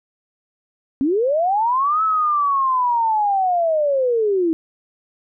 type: linear two-way sweep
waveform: sine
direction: up then down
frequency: 253.6 to 1311 to 315 Hz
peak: -15 dBFS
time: 1.01-4.53 s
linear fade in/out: 0 ms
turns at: 2.03 s
effects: none